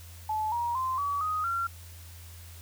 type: tone with pitch steps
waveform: sine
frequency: 864 / 947.7 / 1039.4 / 1140.1 / 1250.4 / 1371.5 Hz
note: A5 / A#5 / C6 / C#6 / D#6 / F6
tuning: -32 / +28 / -12 / +48 / +8 / -32 cents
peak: -27 dBFS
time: 0.29-1.67 s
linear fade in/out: 5 ms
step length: 230 ms
effects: added 85 Hz sine -45 dBFS peak until 2.61 s + white hiss -52 dBFS RMS until 2.61 s